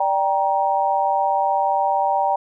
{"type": "chord", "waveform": "sine", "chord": "G minor", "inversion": "second", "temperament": "just", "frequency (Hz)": [588, 784, 940.8], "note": ["D5", "G5", "Bb5"], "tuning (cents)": [2, 0, 16], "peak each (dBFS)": [-24, -19, -21], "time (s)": [0, 2.36], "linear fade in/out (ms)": 5, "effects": []}